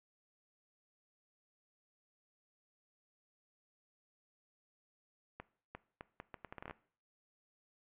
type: accelerating click train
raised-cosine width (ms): 0.5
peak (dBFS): -30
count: 13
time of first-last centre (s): 5.4-6.71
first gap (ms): 350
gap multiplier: 0.74
effects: noise-tail reverb RT60 0.5 s tail -19 dB re dry + resampled to 8000 Hz